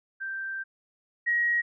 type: tone pair in turn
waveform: sine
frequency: 1568 / 1895.7 Hz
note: G6 / A#6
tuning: 0 / +29 cents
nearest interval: minor third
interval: 329 cents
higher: second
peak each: -31 / -22 dBFS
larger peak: second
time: 0.2-0.64 / 1.26-1.62 s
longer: first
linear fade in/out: 20 ms
effects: none